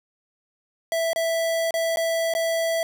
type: tone with dropouts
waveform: square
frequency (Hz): 659.3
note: E5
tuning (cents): 0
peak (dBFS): -22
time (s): 0.92-2.83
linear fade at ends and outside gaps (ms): 1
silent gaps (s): 1.132-1.16 / 1.708-1.74 / 1.96-1.971 / 2.338-2.35
effects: none